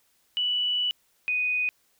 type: tone pair in turn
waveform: sine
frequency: 2959 / 2488 Hz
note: F#7 / D#7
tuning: -1 / -1 cents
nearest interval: minor third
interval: 300 cents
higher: first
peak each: -23 dBFS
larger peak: neither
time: 0.37-0.91 / 1.28-1.69 s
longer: first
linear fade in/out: 0 ms
effects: white hiss -67 dBFS RMS until 1.99 s